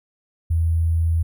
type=tone with sample-and-hold; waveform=sine; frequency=82.41 Hz; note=E2; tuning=in tune; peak=-16 dBFS; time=0.5-1.23 s; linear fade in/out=10 ms; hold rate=11025 Hz; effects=none